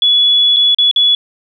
sine tone with dropouts, 3403 Hz, G#7, 41 cents sharp, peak -7 dBFS, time 0.02-1.15 s, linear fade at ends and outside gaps 2 ms, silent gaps 0.563-0.567 / 0.747-0.785 / 0.913-0.961 s, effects none

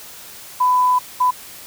sine tone bursts at uneven times, 1000 Hz, B5, 21 cents sharp, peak -12 dBFS, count 2, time 0.6-0.99 / 1.2-1.31 s, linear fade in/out 10 ms, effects white hiss -38 dBFS RMS until 1.66 s

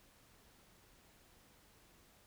silence, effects pink hiss -66 dBFS RMS until 2.26 s

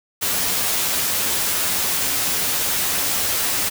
white noise with comb filter, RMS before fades -21 dBFS, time 0.21-3.7 s, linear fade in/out 20 ms, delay 11 ms, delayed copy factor +0.5, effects none

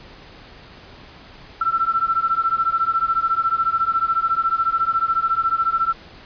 sine beating tone pair, 1333 / 1347 Hz, E6 / E6, +19 / +37 cents, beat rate 14 Hz, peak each -20 dBFS, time 1.61-5.93 s, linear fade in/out 5 ms, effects pink hiss -43 dBFS RMS until 6.25 s + resampled to 11025 Hz

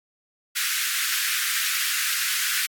pink high-pass noise, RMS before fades -25 dBFS, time 0.55-2.67 s, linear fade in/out 20 ms, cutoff 1400 Hz, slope 48 dB/octave, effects AAC 64 kbps

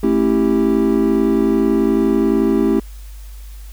triangle chord, A dominant seventh, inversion none, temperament equal with one note detuned, 220 / 271.5 / 329.6 / 392 Hz, A3 / C#4 / E4 / G4, 0 / -36 / 0 / 0 cents, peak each -16 dBFS, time 0.03-2.8 s, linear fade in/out 5 ms, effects added 50 Hz sine -31 dBFS peak until 3.72 s + white hiss -47 dBFS RMS until 3.72 s

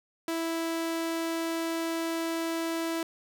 sawtooth tone, 329.6 Hz, E4, in tune, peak -25 dBFS, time 0.28-3.03 s, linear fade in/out 2 ms, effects none

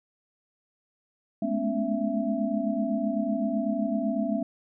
sine tone cluster, 210.2 / 218.1 / 248.4 / 280.4 / 665 Hz, G#3 / A3 / B3 / C#4 / E5, +21 / -15 / +10 / +20 / +15 cents, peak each -31 dBFS, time 1.42-4.43 s, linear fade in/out 5 ms, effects none

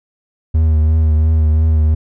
triangle tone with vibrato, 78.4 Hz, D#2, 14 cents sharp, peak -7 dBFS, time 0.54-1.95 s, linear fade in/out 10 ms, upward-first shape triangle, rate 2.9 Hz, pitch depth 38 cents each way, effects none

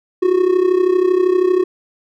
triangle tone with amplitude modulation, 366.5 Hz, F#4, 16 cents flat, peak -6 dBFS, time 0.22-1.64 s, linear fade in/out 10 ms, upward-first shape sine, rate 32.7 Hz, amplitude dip 75%, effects none

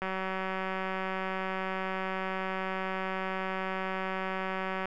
click train, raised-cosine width 0.5 ms, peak -19 dBFS, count 915, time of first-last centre 0.02-4.856 s, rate 189 Hz, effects none

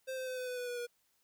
square tone with pitch steps, 523.3 / 517 / 510.8 / 504.6 / 498.5 / 492.5 / 486.6 / 480.7 Hz, C5 / C5 / C5 / B4 / B4 / B4 / B4 / B4, 0 / -21 / -42 / +37 / +16 / -5 / -26 / -47 cents, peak -38 dBFS, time 0.07-0.87 s, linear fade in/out 20 ms, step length 100 ms, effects white hiss -75 dBFS RMS until 1.23 s

